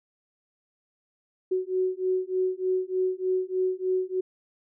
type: beating tone pair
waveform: sine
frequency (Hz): 370 / 373.3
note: F#4 / F#4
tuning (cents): 0 / +15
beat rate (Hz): 3.3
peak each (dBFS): -27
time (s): 1.51-4.21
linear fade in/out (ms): 10
effects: none